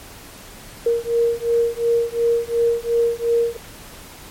sine beating tone pair, 466.2 / 469 Hz, A#4 / A#4, 0 / +11 cents, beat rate 2.8 Hz, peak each -19 dBFS, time 0.86-3.57 s, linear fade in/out 5 ms, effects pink hiss -40 dBFS RMS until 4.3 s + MP3 64 kbps

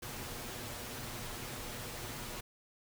pink noise with comb filter, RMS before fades -43 dBFS, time 0.02-2.41 s, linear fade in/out 10 ms, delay 8.3 ms, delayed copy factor +0.55, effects none

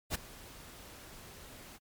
pink noise with ADSR envelope, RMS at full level -31 dBFS, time 0.1-1.79 s, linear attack 49 ms, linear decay 10 ms, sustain -20 dB, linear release 38 ms, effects MP3 96 kbps

